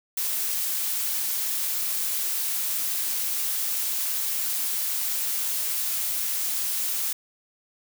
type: noise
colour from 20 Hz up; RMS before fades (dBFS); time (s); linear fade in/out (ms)
blue; -27; 0.17-7.13; 5
effects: none